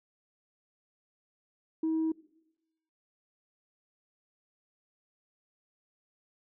sine tone, 320.2 Hz, D#4, 50 cents sharp, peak -25 dBFS, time 1.83-2.12 s, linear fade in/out 5 ms, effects noise-tail reverb RT60 0.9 s tail -21 dB re dry + tanh soft clip ceiling -24 dBFS

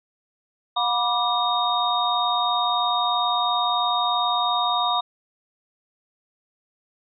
sine tone cluster, 719 / 976 / 1176 / 3714 Hz, F#5 / B5 / D6 / A#7, -50 / -21 / +2 / -7 cents, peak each -25 dBFS, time 0.76-5.01 s, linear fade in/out 10 ms, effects none

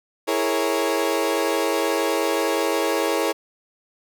30% pulse chord, A# half-diminished seventh, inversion second, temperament equal, 329.6 / 415.3 / 466.2 / 554.4 Hz, E4 / G#4 / A#4 / C#5, 0 / 0 / 0 / 0 cents, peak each -23 dBFS, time 0.27-3.33 s, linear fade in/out 20 ms, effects none

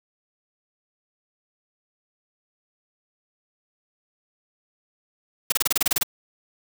white noise bursts, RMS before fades -20 dBFS, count 11, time 5.5-6.032 s, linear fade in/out 5 ms, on 22 ms, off 29 ms, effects none

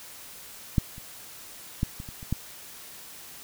clicks, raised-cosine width 5 ms, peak -8 / -30 / -12 / -25 / -28 / -29 / -13 dBFS, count 7, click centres 0.782 / 0.981 / 1.831 / 2.001 / 2.089 / 2.229 / 2.326 s, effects white hiss -45 dBFS RMS until 3.43 s

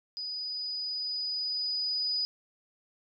sine tone with level ramp, 4961 Hz, D#8, 6 cents flat, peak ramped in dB -34 to -27 dBFS, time 0.17-2.25 s, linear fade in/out 0 ms, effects none

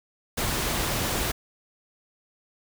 pink noise, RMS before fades -27 dBFS, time 0.37-1.32 s, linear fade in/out 10 ms, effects none

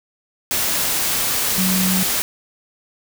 sine tone in noise, 186.5 Hz, F#3, 14 cents sharp, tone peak -18 dBFS, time 1.58-2.03 s, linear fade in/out 0 ms, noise white, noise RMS -20 dBFS, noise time 0.51-2.22 s, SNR -1 dB, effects none

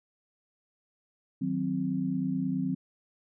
sine chord, C diminished, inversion first, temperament equal, 155.56 / 185 / 261.6 Hz, Eb3 / Gb3 / C4, 0 / 0 / 0 cents, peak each -35 / -31 / -30 dBFS, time 1.41-2.75 s, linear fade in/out 10 ms, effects none

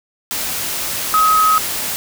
sine tone in noise, 1270 Hz, D#6, 35 cents sharp, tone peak -10 dBFS, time 1.14-1.58 s, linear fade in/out 0 ms, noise white, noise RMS -22 dBFS, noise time 0.31-1.96 s, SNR +9 dB, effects none

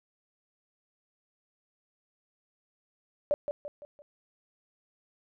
sine tone with echo, 584 Hz, D5, 10 cents flat, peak -22 dBFS, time 3.31-3.34 s, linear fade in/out 0 ms, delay 170 ms, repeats 4, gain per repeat -7 dB, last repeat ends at 4.02 s, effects none

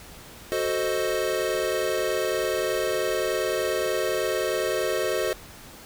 square chord, F# diminished seventh, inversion none, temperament equal, 370 / 440 / 523.3 / 622.3 Hz, F#4 / A4 / C5 / Eb5, 0 / 0 / 0 / 0 cents, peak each -30 dBFS, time 0.52-5.33 s, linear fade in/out 0 ms, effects pink hiss -45 dBFS RMS until 5.85 s

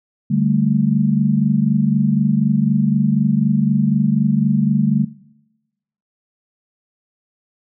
sine chord, D suspended fourth, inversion none, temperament equal, 146.83 / 196 / 220 Hz, D3 / G3 / A3, 0 / 0 / 0 cents, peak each -18 dBFS, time 0.3-5.05 s, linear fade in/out 10 ms, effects noise-tail reverb RT60 1.0 s tail -21 dB re dry

